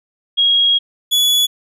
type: tone pair in turn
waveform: sine / 40% pulse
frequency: 3289 / 3406 Hz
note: G#7 / G#7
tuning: -18 / +43 cents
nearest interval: minor second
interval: 61 cents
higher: second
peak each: -10 dBFS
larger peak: neither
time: 0.37-0.79 / 1.11-1.47 s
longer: first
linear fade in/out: 20 ms
effects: none